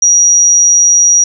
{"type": "tone", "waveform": "sine", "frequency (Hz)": 5760, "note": "F#8", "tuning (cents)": -47, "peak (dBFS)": -4, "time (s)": [0.02, 1.24], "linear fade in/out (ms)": 5, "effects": []}